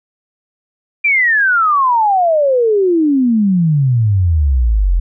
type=exponential sweep; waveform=sine; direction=down; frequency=2400 to 41.2 Hz; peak=-9 dBFS; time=1.04-5 s; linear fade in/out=10 ms; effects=none